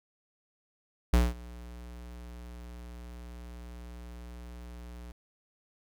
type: tone with ADSR envelope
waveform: square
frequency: 59.8 Hz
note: A#1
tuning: 45 cents sharp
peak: -19 dBFS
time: 1.13-5.12 s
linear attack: 5 ms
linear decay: 200 ms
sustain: -24 dB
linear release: 6 ms
effects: 10-bit